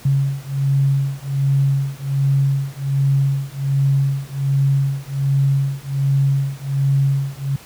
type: beating tone pair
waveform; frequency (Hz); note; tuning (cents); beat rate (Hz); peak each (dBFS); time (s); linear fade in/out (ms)
sine; 137 / 138.3; C#3 / C#3; -20 / -4; 1.3; -18 / -18; 0.05-7.56; 5
effects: pink hiss -42 dBFS RMS until 7.65 s + high-pass 60 Hz 12 dB/octave